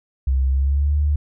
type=tone with pitch glide; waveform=sine; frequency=66 to 73.66 Hz; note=C2 to D2; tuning=+16 to +6 cents; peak=-15 dBFS; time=0.27-1.16 s; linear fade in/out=5 ms; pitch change=+190 cents; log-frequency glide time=0.48-0.95 s; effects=none